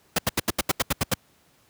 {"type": "noise bursts", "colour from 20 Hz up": "pink", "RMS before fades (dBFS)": -21, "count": 10, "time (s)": [0.16, 1.14], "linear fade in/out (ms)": 5, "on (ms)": 26, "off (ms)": 80, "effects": ["pink hiss -61 dBFS RMS until 1.69 s", "high-pass 80 Hz 12 dB/octave"]}